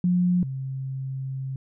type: tone pair in turn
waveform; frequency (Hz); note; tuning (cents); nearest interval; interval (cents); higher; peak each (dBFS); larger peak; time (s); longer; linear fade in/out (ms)
sine; 178.7 / 133.33; F3 / C3; +40 / +33; perfect fourth; 507; first; -18 / -28; first; 0.04-0.43 / 0.43-1.56; second; 2
effects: none